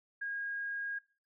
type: tone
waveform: sine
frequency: 1632 Hz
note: G#6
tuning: 31 cents flat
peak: -35 dBFS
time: 0.21-0.99 s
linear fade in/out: 10 ms
effects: noise-tail reverb RT60 0.4 s tail -21 dB re dry